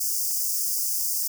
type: high-pass noise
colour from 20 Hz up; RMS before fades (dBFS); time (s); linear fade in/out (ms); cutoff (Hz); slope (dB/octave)
white; -26; 0-1.28; 10; 4900; 96
effects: none